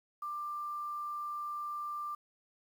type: tone with quantisation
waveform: sine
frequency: 1186 Hz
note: D6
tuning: 17 cents sharp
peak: -36 dBFS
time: 0.22-2.15 s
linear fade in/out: 5 ms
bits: 10
effects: none